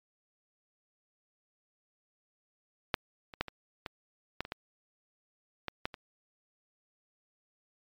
clicks, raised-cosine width 0.3 ms, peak -10 / -29 / -13 / -25 / -21 / -16 / -25 / -19 / -18 / -15 / -26 dBFS, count 11, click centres 2.942 / 3.338 / 3.41 / 3.483 / 3.862 / 4.406 / 4.451 / 4.521 / 5.683 / 5.855 / 5.942 s, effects MP3 96 kbps

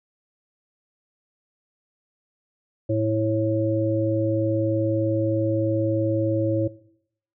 harmonic tone, 109.6 Hz, A2, 6 cents flat, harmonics 1 / 3 / 5, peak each -24 / -24 / -24 dBFS, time 2.89-6.68 s, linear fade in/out 10 ms, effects noise-tail reverb RT60 0.7 s tail -19 dB re dry

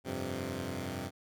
10% pulse chord, F suspended second, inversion none, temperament equal, 87.31 / 98 / 130.81 Hz, F2 / G2 / C3, 0 / 0 / 0 cents, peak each -32 dBFS, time 0.04-1.11 s, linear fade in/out 50 ms, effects none

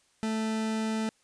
40% pulse tone, 220 Hz, A3, in tune, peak -27 dBFS, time 0.23-1.09 s, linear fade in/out 0 ms, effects white hiss -67 dBFS RMS until 1.23 s + resampled to 22050 Hz

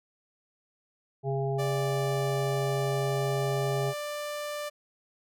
harmonic tone, 136.1 Hz, C#3, 31 cents flat, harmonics 1 / 3 / 5 / 6, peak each -29 / -31 / -36 / -39 dBFS, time 1.23-3.94 s, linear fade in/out 50 ms
sawtooth tone with pitch glide, 587.3 to 591 Hz, D5 to D5, 0 to +11 cents, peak -29 dBFS, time 1.58-4.7 s, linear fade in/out 20 ms, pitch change +11 cents, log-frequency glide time 2.44-4.17 s
effects none

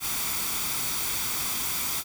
white noise with comb filter, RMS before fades -29 dBFS, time 0-2.04 s, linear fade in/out 50 ms, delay 0.86 ms, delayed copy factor +0.5, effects none

